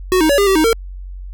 square tone with pitch steps, 369.5 / 313.7 / 566 / 402.8 / 385.5 / 312.9 / 455.8 Hz, F#4 / D#4 / C#5 / G4 / G4 / D#4 / A#4, -2 / +14 / +36 / +47 / -29 / +10 / -39 cents, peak -11 dBFS, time 0.12-0.729 s, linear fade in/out 0 ms, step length 87 ms, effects added 46 Hz sine -27 dBFS peak until 1.33 s

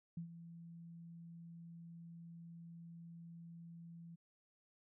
sine tone with ADSR envelope, 168.2 Hz, E3, 35 cents sharp, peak -40 dBFS, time 0.17-4.16 s, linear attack 4 ms, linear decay 99 ms, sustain -11 dB, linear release 15 ms, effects none

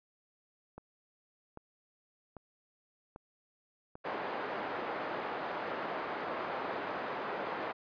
click train, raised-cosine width 1 ms, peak -32 dBFS, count 5, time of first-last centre 0.78-3.955 s, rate 1.26 Hz
pink band-pass noise, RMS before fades -38 dBFS, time 4.04-7.73 s, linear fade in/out 20 ms, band 450 to 1400 Hz, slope 12 dB/octave
effects resampled to 11025 Hz

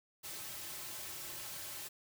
white noise with comb filter, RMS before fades -45 dBFS, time 0.23-1.89 s, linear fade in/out 20 ms, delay 4.2 ms, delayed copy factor -0.95, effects none

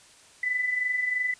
sine tone pair together, 1975.5 / 1998.5 Hz, B6 / B6, 0 / +20 cents, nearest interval unison, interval 20 cents, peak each -33 / -25 dBFS, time 0.43-1.34 s, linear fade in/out 5 ms, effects white hiss -54 dBFS RMS until 1.39 s + resampled to 22050 Hz

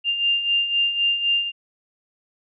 sine beating tone pair, 2794 / 2797.9 Hz, F7 / F7, 0 / +3 cents, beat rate 3.9 Hz, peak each -26 / -19 dBFS, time 0.04-1.52 s, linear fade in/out 50 ms, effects none

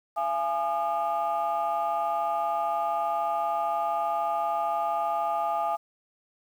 sine tone cluster, 681 / 834 / 1215 Hz, F5 / G#5 / D#6, -44 / +7 / -42 cents, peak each -28 / -27 / -30 dBFS, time 0.16-5.77 s, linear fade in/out 20 ms, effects tanh soft clip ceiling -19 dBFS + 9-bit

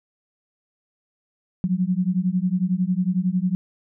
sine beating tone pair, 177.5 / 188.5 Hz, F3 / F#3, +28 / +32 cents, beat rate 11 Hz, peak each -22 / -22 dBFS, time 1.64-3.55 s, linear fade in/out 0 ms, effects none

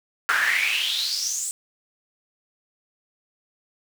brown noise with high-pass filter sweep, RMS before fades -24 dBFS, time 0.29-1.51 s, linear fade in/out 0 ms, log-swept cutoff 1400 to 8100 Hz, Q 7.6, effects none

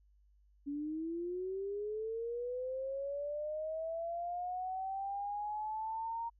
sine linear sweep, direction up, 280.9 to 932.3 Hz, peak -36 dBFS, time 0.66-6.3 s, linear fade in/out 20 ms, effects added 50 Hz sine -64 dBFS peak until 6.39 s

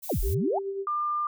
violet noise, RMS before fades -38 dBFS, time 0.02-0.35 s, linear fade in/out 20 ms
sine exponential two-way sweep, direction down then up, 906 to 34.65 to 906 Hz, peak -24 dBFS, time 0.09-0.59 s, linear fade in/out 10 ms, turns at 0.21 s
sine tone with tremolo, 392.5 Hz, G4, 2 cents sharp, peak -27 dBFS, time 0.22-0.87 s, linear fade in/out 50 ms, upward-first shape triangle, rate 9.1 Hz, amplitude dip 50%
sine tone, 1198 Hz, D6, 34 cents sharp, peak -25 dBFS, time 0.87-1.27 s, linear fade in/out 2 ms
effects none

